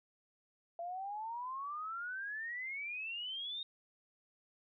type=exponential sweep; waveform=sine; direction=up; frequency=673 to 3729 Hz; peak=-39 dBFS; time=0.79-3.63 s; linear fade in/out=2 ms; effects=none